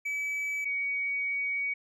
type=tone pair in turn; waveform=triangle / sine; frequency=2291 / 2252 Hz; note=D7 / C#7; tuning=-44 / +27 cents; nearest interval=unison; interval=29 cents; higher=first; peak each=-28 / -28 dBFS; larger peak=neither; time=0.05-0.65 / 0.65-1.74 s; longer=second; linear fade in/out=10 ms; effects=none